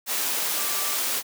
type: tone in noise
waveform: sine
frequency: 1174.7 Hz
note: D6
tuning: in tune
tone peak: -37 dBFS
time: 0.53-0.99 s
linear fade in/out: 50 ms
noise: white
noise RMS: -26 dBFS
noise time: 0.06-1.23 s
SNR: -14 dB
effects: high-pass 300 Hz 12 dB/octave